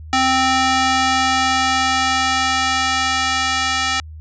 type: tone with high-pass filter sweep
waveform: square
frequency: 261.6 Hz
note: C4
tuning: in tune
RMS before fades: -17 dBFS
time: 0.13-4 s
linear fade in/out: 0 ms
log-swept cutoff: 630 to 1400 Hz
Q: 0.73
effects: added 78 Hz sine -32 dBFS peak until 4.2 s + resampled to 16000 Hz